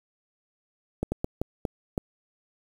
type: slowing click train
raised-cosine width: 2 ms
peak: -13 dBFS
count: 6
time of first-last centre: 1.03-1.979 s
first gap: 90 ms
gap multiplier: 1.38
effects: 7-bit